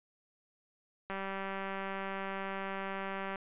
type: click train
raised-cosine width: 0.5 ms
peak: -24 dBFS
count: 439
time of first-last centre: 1.1-3.358 s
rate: 194 Hz
effects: resampled to 8000 Hz